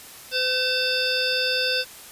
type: harmonic tone with a mistuned harmonic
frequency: 510 Hz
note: C5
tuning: 44 cents flat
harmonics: 1 / 3 / 5 / 7 / 9 / 10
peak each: -28 / -28 / -28 / -28 / -28 / -28 dBFS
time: 0.31-1.85 s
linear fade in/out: 50 ms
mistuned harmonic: 5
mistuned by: +76 cents
effects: white hiss -43 dBFS RMS until 2.11 s + resampled to 32000 Hz